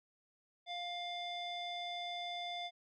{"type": "tone with low-pass filter", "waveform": "square", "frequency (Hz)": 703, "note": "F5", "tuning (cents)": 11, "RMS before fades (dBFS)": -42, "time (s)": [0.66, 2.71], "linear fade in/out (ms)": 50, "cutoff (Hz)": 3700, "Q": 4.4, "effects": []}